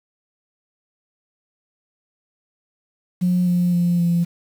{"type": "tone with pitch steps", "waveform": "sine", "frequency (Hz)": [179.5, 176.82, 174.19, 171.59], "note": ["F3", "F3", "F3", "F3"], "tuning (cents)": [48, 22, -4, -30], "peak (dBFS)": -14, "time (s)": [3.21, 4.25], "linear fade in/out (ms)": 20, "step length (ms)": 260, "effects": ["tanh soft clip ceiling -11 dBFS", "7-bit"]}